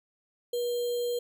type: tone with sample-and-hold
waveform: sine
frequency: 481.7 Hz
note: B4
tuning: 43 cents flat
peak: -27 dBFS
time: 0.53-1.19 s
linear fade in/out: 5 ms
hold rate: 3675 Hz
effects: none